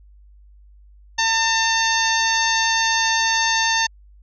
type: harmonic tone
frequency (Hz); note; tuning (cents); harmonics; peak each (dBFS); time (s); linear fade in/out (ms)
901; A5; +41; 1 / 2 / 3 / 4 / 5 / 6 / 7; -22 / -21 / -27 / -26 / -26 / -30 / -25; 1.18-3.87; 10
effects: added 50 Hz sine -45 dBFS peak until 4.22 s